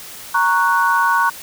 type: chord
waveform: sine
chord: F# major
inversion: first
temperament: equal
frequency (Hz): 932.3 / 1108.7 / 1480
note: A#5 / C#6 / F#6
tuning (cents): 0 / 0 / 0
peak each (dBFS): -17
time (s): 0.34-1.3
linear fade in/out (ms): 10
effects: white hiss -35 dBFS RMS until 1.42 s